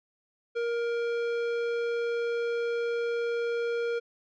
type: tone with tanh clipping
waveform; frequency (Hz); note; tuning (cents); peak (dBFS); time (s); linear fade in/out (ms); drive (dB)
triangle; 469.6; A#4; +13; -29; 0.55-4; 20; 18
effects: none